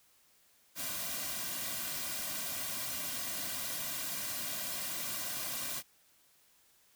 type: noise with comb filter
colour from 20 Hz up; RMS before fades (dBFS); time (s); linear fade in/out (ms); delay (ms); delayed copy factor
white; -38; 0.75-5.83; 50; 2.3; -0.75
effects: white hiss -67 dBFS RMS until 6.95 s